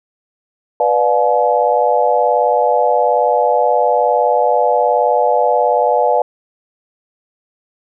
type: chord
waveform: sine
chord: B diminished seventh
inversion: none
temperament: just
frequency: 493.9 / 592.7 / 711.2 / 853.4 Hz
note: B4 / D5 / F5 / Ab5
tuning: 0 / +16 / +31 / +47 cents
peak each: -16 dBFS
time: 0.8-6.22 s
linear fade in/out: 2 ms
effects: none